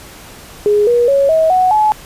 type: tone with pitch steps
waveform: sine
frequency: 415.3 / 479.8 / 554.4 / 640.5 / 740 / 854.9 Hz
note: G#4 / A#4 / C#5 / E5 / F#5 / G#5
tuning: 0 / +50 / 0 / -50 / 0 / +50 cents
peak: -8 dBFS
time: 0.66-1.92 s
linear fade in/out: 0 ms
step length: 210 ms
effects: pink hiss -36 dBFS RMS until 2.05 s + resampled to 32000 Hz

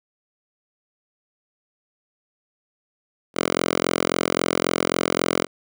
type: tone with high-pass filter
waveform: 5% pulse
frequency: 43.72 Hz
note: F1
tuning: 3 cents sharp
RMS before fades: -22 dBFS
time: 3.34-5.47 s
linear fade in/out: 50 ms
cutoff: 290 Hz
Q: 0.69
effects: none

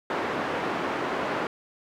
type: band-pass noise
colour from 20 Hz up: pink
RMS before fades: -29 dBFS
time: 0.1-1.47 s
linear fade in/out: 2 ms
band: 300 to 1700 Hz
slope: 12 dB/octave
effects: none

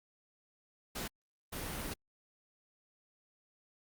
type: noise bursts at uneven times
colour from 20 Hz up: pink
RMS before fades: -40 dBFS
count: 2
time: 0.95-1.08 / 1.52-1.94 s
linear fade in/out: 10 ms
effects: Opus 48 kbps

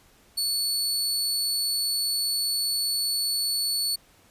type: tone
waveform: sawtooth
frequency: 4435 Hz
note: C#8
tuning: in tune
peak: -21 dBFS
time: 0.37-3.96 s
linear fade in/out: 10 ms
effects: pink hiss -58 dBFS RMS until 4.3 s + resampled to 32000 Hz

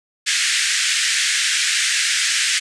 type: band-pass noise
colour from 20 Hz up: pink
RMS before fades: -19 dBFS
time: 0.26-2.6 s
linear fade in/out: 20 ms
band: 1600 to 9100 Hz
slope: 48 dB/octave
effects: none

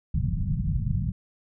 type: low-pass noise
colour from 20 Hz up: white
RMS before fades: -26 dBFS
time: 0.14-1.12 s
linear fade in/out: 5 ms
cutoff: 180 Hz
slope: 48 dB/octave
effects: none

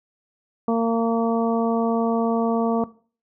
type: harmonic tone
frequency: 229.2 Hz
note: A#3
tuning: 29 cents flat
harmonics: 1 / 2 / 3 / 4 / 5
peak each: -20 / -23 / -27 / -31 / -30 dBFS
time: 0.68-2.84 s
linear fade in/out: 2 ms
effects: noise-tail reverb RT60 0.4 s tail -18 dB re dry

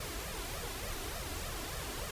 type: noise with flanger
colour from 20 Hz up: pink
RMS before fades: -40 dBFS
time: 0-2.11 s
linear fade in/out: 5 ms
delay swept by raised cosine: 1.6 to 3 ms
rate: 3.4 Hz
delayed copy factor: +0.75
effects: resampled to 32000 Hz

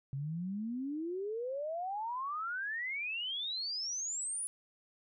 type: exponential sweep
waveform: sine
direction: up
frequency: 132.7 to 10070 Hz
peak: -35 dBFS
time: 0.13-4.47 s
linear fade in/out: 0 ms
effects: none

